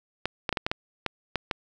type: clicks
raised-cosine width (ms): 0.3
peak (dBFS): -10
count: 9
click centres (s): 0.256 / 0.492 / 0.527 / 0.572 / 0.665 / 0.715 / 1.063 / 1.357 / 1.512
effects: none